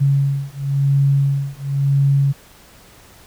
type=beating tone pair; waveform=sine; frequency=138.59 / 139.55 Hz; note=C#3 / C#3; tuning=0 / +12 cents; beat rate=0.96 Hz; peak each=-17 dBFS; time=0-2.33 s; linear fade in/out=20 ms; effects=pink hiss -46 dBFS RMS until 3.26 s